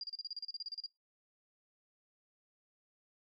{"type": "tone bursts", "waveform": "sine", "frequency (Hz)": 4800, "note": "D8", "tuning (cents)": 37, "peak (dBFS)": -38, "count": 15, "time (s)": [0.01, 0.862], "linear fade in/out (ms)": 2, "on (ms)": 26, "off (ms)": 33, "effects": ["noise-tail reverb RT60 0.2 s tail -24 dB re dry"]}